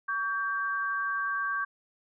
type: tone pair together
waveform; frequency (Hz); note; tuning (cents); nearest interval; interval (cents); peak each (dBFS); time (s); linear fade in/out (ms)
sine; 1133.4 / 1578; C#6 / G6; +38 / +11; tritone; 573; -31 / -30; 0.08-1.65; 10
effects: none